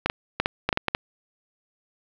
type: clicks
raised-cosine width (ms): 0.3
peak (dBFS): -5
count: 9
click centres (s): 0.06 / 0.099 / 0.4 / 0.459 / 0.69 / 0.728 / 0.774 / 0.883 / 0.949
effects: low-pass 4000 Hz 12 dB/octave + 7-bit